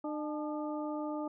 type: harmonic tone with a mistuned harmonic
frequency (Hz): 302.3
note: D#4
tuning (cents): -50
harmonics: 1 / 2 / 3 / 4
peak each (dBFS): -36 / -40 / -43 / -46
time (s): 0.04-1.28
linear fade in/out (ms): 5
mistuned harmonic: 3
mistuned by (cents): -72
effects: none